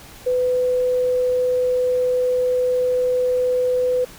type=tone; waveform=sine; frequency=501 Hz; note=B4; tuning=25 cents sharp; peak=-16 dBFS; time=0.26-4.05 s; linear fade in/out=10 ms; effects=pink hiss -42 dBFS RMS until 4.18 s